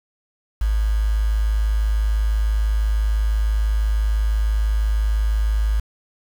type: tone with quantisation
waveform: sine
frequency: 53 Hz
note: G#1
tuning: 36 cents sharp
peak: -16 dBFS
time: 0.61-5.8 s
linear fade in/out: 5 ms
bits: 6
effects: none